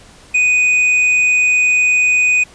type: tone with tanh clipping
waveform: sine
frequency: 2487 Hz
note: D#7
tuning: 1 cent flat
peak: -11 dBFS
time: 0.34-2.44 s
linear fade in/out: 10 ms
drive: 6 dB
effects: pink hiss -43 dBFS RMS until 2.54 s + resampled to 22050 Hz